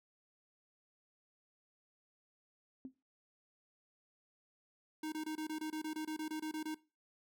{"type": "tone with exponential decay", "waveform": "sine", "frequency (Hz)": 261.6, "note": "C4", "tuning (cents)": 0, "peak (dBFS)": -39, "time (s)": [2.85, 2.95], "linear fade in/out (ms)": 1, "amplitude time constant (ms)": 20}
{"type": "tone bursts", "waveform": "square", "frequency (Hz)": 311.1, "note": "D#4", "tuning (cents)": 0, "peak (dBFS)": -39, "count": 15, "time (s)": [5.03, 6.746], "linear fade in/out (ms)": 5, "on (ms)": 92, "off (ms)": 24}
{"effects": ["noise-tail reverb RT60 0.3 s tail -20 dB re dry"]}